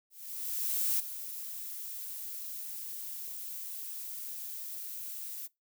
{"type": "noise with ADSR envelope", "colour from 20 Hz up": "violet", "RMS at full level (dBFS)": -29, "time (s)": [0.1, 5.48], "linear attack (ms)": 890, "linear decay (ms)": 17, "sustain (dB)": -12, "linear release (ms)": 24, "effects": ["noise-tail reverb RT60 0.2 s tail -23 dB re dry"]}